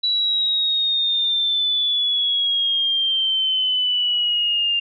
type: exponential sweep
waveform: sine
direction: down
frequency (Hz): 3939 to 2794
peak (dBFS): -17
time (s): 0.03-4.8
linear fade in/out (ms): 10
effects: none